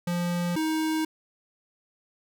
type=tone pair in turn; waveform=square; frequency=174.61 / 315.4 Hz; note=F3 / D#4; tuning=0 / +24 cents; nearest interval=minor seventh; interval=1024 cents; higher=second; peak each=-26 / -25 dBFS; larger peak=second; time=0.07-0.56 / 0.56-1.05 s; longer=neither; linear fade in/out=5 ms; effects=none